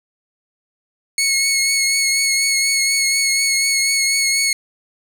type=tone with vibrato; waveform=15% pulse; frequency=2191 Hz; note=C#7; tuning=21 cents flat; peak=-8 dBFS; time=1.18-4.53 s; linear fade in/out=2 ms; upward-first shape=triangle; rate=4.1 Hz; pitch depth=25 cents each way; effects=none